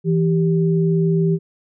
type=tone pair together; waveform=sine; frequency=164.81 / 392 Hz; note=E3 / G4; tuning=0 / 0 cents; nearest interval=octave + minor third; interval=1500 cents; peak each=-15 / -20 dBFS; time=0.04-1.39 s; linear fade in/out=50 ms; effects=none